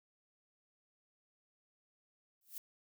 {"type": "noise with exponential growth", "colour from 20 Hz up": "violet", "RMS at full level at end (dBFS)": -41, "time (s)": [2.41, 2.58], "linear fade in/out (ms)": 2, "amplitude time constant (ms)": 35, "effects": []}